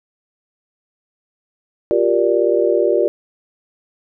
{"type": "chord", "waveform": "sine", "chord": "G minor seventh", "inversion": "third", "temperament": "just", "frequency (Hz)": [352.8, 392, 470.4, 588], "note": ["F4", "G4", "Bb4", "D5"], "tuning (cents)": [18, 0, 16, 2], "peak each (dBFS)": -18, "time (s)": [1.91, 3.08], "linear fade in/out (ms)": 0, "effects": []}